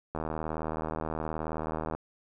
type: click train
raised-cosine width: 1 ms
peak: -19 dBFS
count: 143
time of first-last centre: 0.15-1.95 s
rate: 78.9 Hz
effects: none